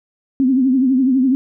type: tone with vibrato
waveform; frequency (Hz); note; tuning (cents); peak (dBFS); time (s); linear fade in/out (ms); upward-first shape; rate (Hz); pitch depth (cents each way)
sine; 260.6; C4; -7; -11; 0.4-1.35; 0; triangle; 12; 110
effects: none